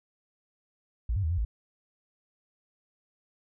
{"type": "tone with pitch steps", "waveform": "sine", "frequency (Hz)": [57.7, 98.6, 79.1, 87.8, 55.3], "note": ["A#1", "G2", "D#2", "F2", "A1"], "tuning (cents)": [-17, 11, 29, 10, 9], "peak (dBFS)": -25, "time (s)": [1.09, 1.45], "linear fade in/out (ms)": 5, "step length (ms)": 72, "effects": []}